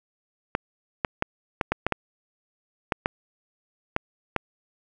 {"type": "clicks", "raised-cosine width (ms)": 0.5, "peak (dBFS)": -7, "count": 11, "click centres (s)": [0.551, 1.048, 1.224, 1.612, 1.72, 1.866, 1.923, 2.922, 3.059, 3.964, 4.363], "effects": []}